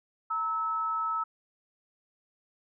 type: tone pair together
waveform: sine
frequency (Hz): 922.7 / 1300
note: A#5 / E6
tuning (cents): -18 / -24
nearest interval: tritone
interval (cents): 594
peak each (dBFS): -36 / -28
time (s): 0.3-1.24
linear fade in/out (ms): 10
effects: none